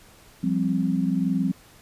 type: chord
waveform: sine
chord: F suspended second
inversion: none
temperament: equal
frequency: 174.61 / 196 / 261.6 Hz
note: F3 / G3 / C4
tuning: 0 / 0 / 0 cents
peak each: -25 dBFS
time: 0.43-1.52 s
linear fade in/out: 10 ms
effects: pink hiss -52 dBFS RMS until 1.81 s + resampled to 32000 Hz